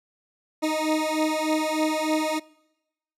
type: beating tone pair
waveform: 20% pulse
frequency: 309.2 / 312.5 Hz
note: D#4 / D#4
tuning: -11 / +8 cents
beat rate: 3.3 Hz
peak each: -21 / -20 dBFS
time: 0.62-2.4 s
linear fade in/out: 20 ms
effects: noise-tail reverb RT60 0.9 s tail -23 dB re dry + low-pass 11000 Hz 12 dB/octave